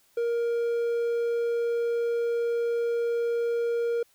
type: tone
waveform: triangle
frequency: 469.3 Hz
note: A#4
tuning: 12 cents sharp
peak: -22 dBFS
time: 0.17-4.03 s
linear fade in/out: 5 ms
effects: white hiss -64 dBFS RMS until 4.14 s